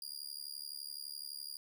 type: tone with amplitude modulation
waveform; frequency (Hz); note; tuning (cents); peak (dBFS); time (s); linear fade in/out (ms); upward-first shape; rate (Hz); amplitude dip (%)
sawtooth; 4826; D8; +46; -36; 0.02-1.57; 2; sine; 71.8; 100
effects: none